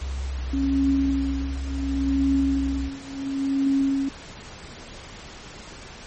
sine tone with vibrato, 65.41 Hz, C2, in tune, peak -26 dBFS, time 0.01-2.89 s, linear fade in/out 10 ms, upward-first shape square, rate 1.4 Hz, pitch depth 32 cents each way
sine tone with tremolo, 273.6 Hz, C#4, 23 cents flat, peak -17 dBFS, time 0.53-4.09 s, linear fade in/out 5 ms, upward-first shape triangle, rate 0.7 Hz, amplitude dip 95%
effects pink hiss -41 dBFS RMS until 6.06 s + MP3 32 kbps

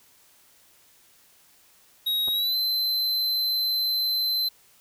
square tone with pitch glide, 3800 to 4073 Hz, A#7 to C8, +33 to -47 cents, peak -23 dBFS, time 2.06-4.49 s, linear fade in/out 10 ms, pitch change +120 cents, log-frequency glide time 2.32-2.56 s
clicks, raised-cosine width 1 ms, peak -28 / -26 dBFS, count 2, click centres 2.277 / 2.285 s
effects white hiss -58 dBFS RMS until 4.8 s

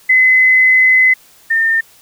sine tone pair in turn, 2033 / 1811.2 Hz, B6 / A6, +50 / +50 cents, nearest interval major second, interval 200 cents, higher first, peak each -6 / -10 dBFS, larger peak first, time 0.09-1.14 / 1.5-1.81 s, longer first, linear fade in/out 10 ms, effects white hiss -46 dBFS RMS until 2.01 s

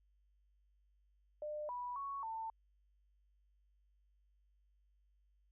sine tone with pitch steps, 601 / 981 / 1111 / 894 Hz, D5 / B5 / C#6 / A5, +40 / -12 / +4 / +27 cents, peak -40 dBFS, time 1.42-2.5 s, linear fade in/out 2 ms, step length 270 ms, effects added 50 Hz sine -70 dBFS peak until 5.51 s

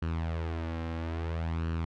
sawtooth tone with flanger, 82.1 Hz, E2, 6 cents flat, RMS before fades -33 dBFS, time 0.02-1.85 s, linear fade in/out 5 ms, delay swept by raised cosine 0.69 to 3.79 ms, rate 0.6 Hz, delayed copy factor +0.6, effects low-pass 3000 Hz 12 dB/octave

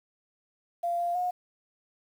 sine tone with pitch steps, 691 / 695 / 721 Hz, F5 / F5 / F#5, -19 / -9 / -45 cents, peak -26 dBFS, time 0.83-1.31 s, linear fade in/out 10 ms, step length 160 ms, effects 9-bit

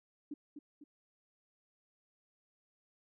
sine tone with echo, 293.1 Hz, D4, 3 cents flat, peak -39 dBFS, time 0.31-0.34 s, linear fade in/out 5 ms, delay 250 ms, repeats 2, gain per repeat -6 dB, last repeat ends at 0.84 s, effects none

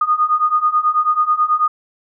sine beating tone pair, 1226 / 1235.2 Hz, D#6 / D#6, -26 / -13 cents, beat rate 9.2 Hz, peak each -17 / -15 dBFS, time 0.01-1.68 s, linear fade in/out 5 ms, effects none

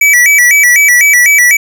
square tone with vibrato, 2115 Hz, C7, 18 cents sharp, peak -4 dBFS, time 0.01-1.57 s, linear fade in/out 5 ms, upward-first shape square, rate 4 Hz, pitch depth 140 cents each way, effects none

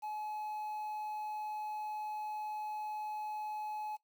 triangle tone with quantisation, 851 Hz, G#5, 42 cents sharp, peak -36 dBFS, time 0.02-3.97 s, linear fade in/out 20 ms, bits 10, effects noise-tail reverb RT60 0.1 s tail -17 dB re dry

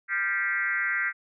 sine tone with frequency modulation, 1760 Hz, A6, in tune, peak -24 dBFS, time 0.08-1.13 s, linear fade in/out 50 ms, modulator 187 Hz, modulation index 2, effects none

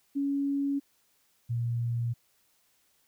sine tone pair in turn, 280 / 118.17 Hz, C#4 / A#2, +18 / +24 cents, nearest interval octave + minor third, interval 1494 cents, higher first, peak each -26 / -27 dBFS, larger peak first, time 0.15-0.8 / 1.49-2.14 s, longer neither, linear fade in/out 20 ms, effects white hiss -69 dBFS RMS until 3.07 s

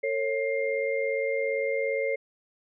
sine tone cluster, 450.6 / 548 / 2111 Hz, A4 / C#5 / C7, +41 / -20 / +15 cents, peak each -29 / -28 / -32 dBFS, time 0.03-2.16 s, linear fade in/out 10 ms, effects none

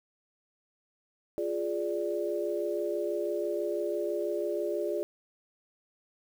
sine chord, D diminished, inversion first, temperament equal, 349.2 / 415.3 / 587.3 Hz, F4 / Ab4 / D5, 0 / 0 / 0 cents, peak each -33 dBFS, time 1.38-5.03 s, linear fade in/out 0 ms, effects 9-bit

